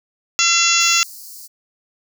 harmonic tone, 680 Hz, F5, 46 cents flat, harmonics 2 / 3 / 4 / 5 / 6 / 7 / 8 / 9 / 10, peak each -22 / -25 / -18 / -22 / -24 / -24 / -23 / -22 / -19 dBFS, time 0.39-1.03 s, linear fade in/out 0 ms
white high-pass noise, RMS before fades -37 dBFS, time 0.79-1.48 s, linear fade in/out 20 ms, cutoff 4300 Hz, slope 96 dB/octave
effects none

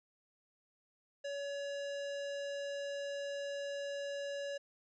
square tone, 565 Hz, C#5, 33 cents sharp, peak -39 dBFS, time 1.24-4.58 s, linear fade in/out 10 ms, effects resampled to 16000 Hz

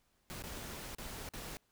pink noise with dropouts, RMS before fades -45 dBFS, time 0.3-1.57 s, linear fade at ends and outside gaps 0 ms, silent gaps 0.423-0.438 / 0.949-0.984 / 1.289-1.336 s, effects pink hiss -75 dBFS RMS until 1.71 s

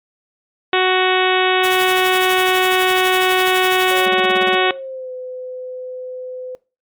harmonic tone, 371.1 Hz, F#4, 5 cents sharp, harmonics 1 / 2 / 3 / 4 / 5 / 6 / 7 / 8 / 9 / 10, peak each -16 / -19 / -21 / -22 / -23 / -24 / -24 / -25 / -26 / -26 dBFS, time 0.73-4.71 s, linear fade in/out 2 ms
white noise with tremolo, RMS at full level -26 dBFS, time 1.63-4.06 s, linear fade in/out 10 ms, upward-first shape sine, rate 12 Hz, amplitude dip 65%
sine tone with pitch glide, 557 to 507.8 Hz, C#5 to B4, +8 to +48 cents, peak -26 dBFS, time 3.91-6.55 s, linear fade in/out 0 ms, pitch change -160 cents, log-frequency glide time 4.55-5.12 s
sawtooth tone bursts, 207.7 Hz, G#3, in tune, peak -21 dBFS, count 9, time 4.06-4.55 s, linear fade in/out 5 ms, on 26 ms, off 32 ms
effects noise-tail reverb RT60 0.3 s tail -20 dB re dry + MP3 96 kbps

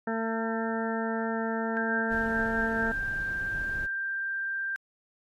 harmonic tone, 225.2 Hz, A3, 40 cents sharp, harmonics 1 / 2 / 3 / 4 / 6 / 7 / 8, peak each -31 / -34 / -36 / -37 / -39 / -39 / -40 dBFS, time 0.07-2.92 s, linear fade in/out 5 ms
sine tone, 1581 Hz, G6, 14 cents sharp, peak -29 dBFS, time 1.77-4.76 s, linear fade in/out 0 ms
brown noise, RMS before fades -40 dBFS, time 2.1-3.87 s, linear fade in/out 20 ms
effects AAC 48 kbps

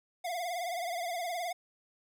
square tone with vibrato, 698.5 Hz, F5, in tune, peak -34 dBFS, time 0.24-1.53 s, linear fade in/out 10 ms, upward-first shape triangle, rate 19 Hz, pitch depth 100 cents each way, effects none

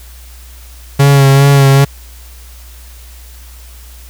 45% pulse tone with vibrato, 138.59 Hz, C#3, in tune, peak -4 dBFS, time 0.99-1.85 s, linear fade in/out 10 ms, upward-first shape sine, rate 2.5 Hz, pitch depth 28 cents each way, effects added 60 Hz sine -32 dBFS peak until 4.09 s + white hiss -40 dBFS RMS until 4.09 s

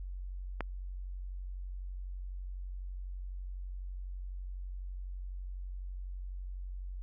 click, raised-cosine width 0.5 ms, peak -19 dBFS, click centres 0.607 s, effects added 46 Hz sine -38 dBFS peak until 7.02 s + AAC 48 kbps

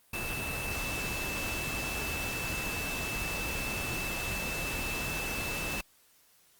sine tone in noise, 2637 Hz, E7, in tune, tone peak -36 dBFS, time 0.13-5.81 s, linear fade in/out 5 ms, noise pink, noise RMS -36 dBFS, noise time 0.13-5.81 s, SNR -3 dB, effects white hiss -64 dBFS RMS until 6.59 s + Opus 32 kbps

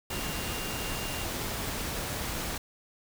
sine tone in noise, 2794 Hz, F7, in tune, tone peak -42 dBFS, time 0.1-1.25 s, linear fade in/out 5 ms, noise pink, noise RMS -34 dBFS, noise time 0.1-2.58 s, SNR -11 dB, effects none

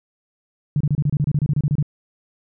sine tone bursts, 146.3 Hz, D3, 6 cents flat, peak -15 dBFS, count 15, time 0.76-1.827 s, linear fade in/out 2 ms, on 45 ms, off 28 ms, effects none

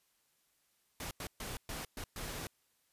pink noise bursts at uneven times, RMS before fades -42 dBFS, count 6, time 1-1.11 / 1.2-1.27 / 1.4-1.57 / 1.69-1.85 / 1.97-2.04 / 2.16-2.47 s, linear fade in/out 2 ms, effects white hiss -75 dBFS RMS until 2.92 s + resampled to 32000 Hz

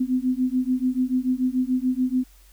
sine beating tone pair, 251.7 / 258.6 Hz, B3 / C4, +33 / -20 cents, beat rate 6.9 Hz, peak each -23 dBFS, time 0-2.24 s, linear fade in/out 10 ms, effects added 47 Hz sine -50 dBFS peak until 2.52 s + white hiss -57 dBFS RMS until 2.52 s

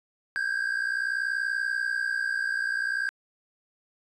triangle tone pair together, 1568 / 1628.5 Hz, G6 / G#6, 0 / -34 cents, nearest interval minor second, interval 66 cents, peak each -27 dBFS, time 0.36-3.09 s, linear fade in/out 0 ms, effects resampled to 24000 Hz

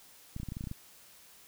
clicks, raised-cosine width 5 ms, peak -26 dBFS, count 10, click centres 0.364 / 0.4 / 0.432 / 0.487 / 0.521 / 0.569 / 0.609 / 0.64 / 0.672 / 0.714 s, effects white hiss -57 dBFS RMS until 1.47 s

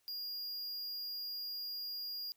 square tone, 4835 Hz, D8, 50 cents sharp, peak -40 dBFS, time 0.08-2.32 s, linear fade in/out 0 ms, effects white hiss -75 dBFS RMS until 2.36 s

